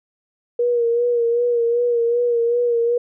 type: tone with vibrato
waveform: sine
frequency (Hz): 474.8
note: A#4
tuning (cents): +32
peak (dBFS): -15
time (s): 0.59-2.98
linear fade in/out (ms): 5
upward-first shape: sine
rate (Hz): 2.6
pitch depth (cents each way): 38
effects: none